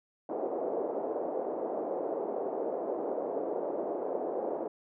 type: band-pass noise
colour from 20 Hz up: pink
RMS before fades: -34 dBFS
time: 0.29-4.68 s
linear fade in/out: 5 ms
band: 370 to 650 Hz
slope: 24 dB/octave
effects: none